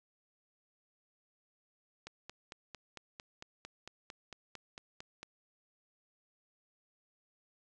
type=click train; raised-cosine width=0.2 ms; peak=-28 dBFS; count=15; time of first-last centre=2.07-5.23 s; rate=4.43 Hz; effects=resampled to 24000 Hz